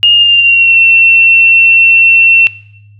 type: tone with pitch glide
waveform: sine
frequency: 2840 to 2704 Hz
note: F7 to E7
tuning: +28 to +43 cents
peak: -3 dBFS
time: 0.03-2.47 s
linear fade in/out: 0 ms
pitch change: -85 cents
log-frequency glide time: 0.13-0.77 s
effects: noise-tail reverb RT60 0.8 s tail -18 dB re dry + added 103 Hz sine -36 dBFS peak until 2.99 s